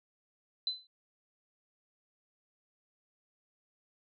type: tone with exponential decay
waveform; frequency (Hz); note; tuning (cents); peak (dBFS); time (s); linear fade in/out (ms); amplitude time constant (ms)
sine; 4030; B7; +34; -27; 0.67-0.87; 2; 43
effects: none